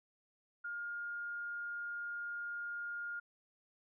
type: tone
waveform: sine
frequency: 1416 Hz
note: F6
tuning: 23 cents sharp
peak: -39 dBFS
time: 0.64-3.2 s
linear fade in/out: 10 ms
effects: none